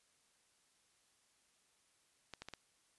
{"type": "clicks", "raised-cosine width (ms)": 0.2, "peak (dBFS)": -29, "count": 4, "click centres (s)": [2.337, 2.42, 2.486, 2.537], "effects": ["white hiss -74 dBFS RMS until 2.98 s", "resampled to 24000 Hz"]}